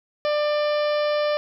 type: harmonic tone with a mistuned harmonic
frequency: 595 Hz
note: D5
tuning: 22 cents sharp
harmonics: 1 / 2 / 3 / 4 / 5 / 6 / 7 / 8 / 9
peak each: -20 / -30 / -34 / -36 / -38 / -40 / -41 / -40 / -43 dBFS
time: 0.25-1.37 s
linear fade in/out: 0 ms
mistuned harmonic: 6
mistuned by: -33 cents
effects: 10-bit